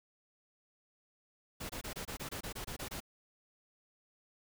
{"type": "noise bursts", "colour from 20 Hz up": "pink", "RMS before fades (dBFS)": -42, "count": 12, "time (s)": [1.6, 3.004], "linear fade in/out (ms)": 10, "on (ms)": 95, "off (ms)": 24, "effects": []}